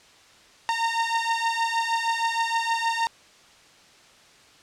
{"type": "beating tone pair", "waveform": "sawtooth", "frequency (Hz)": [914, 920.4], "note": ["A#5", "A#5"], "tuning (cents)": [-34, -22], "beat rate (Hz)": 6.4, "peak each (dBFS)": -22, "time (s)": [0.69, 3.07], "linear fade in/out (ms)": 0, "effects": ["white hiss -53 dBFS RMS until 4.62 s", "low-pass 6000 Hz 12 dB/octave"]}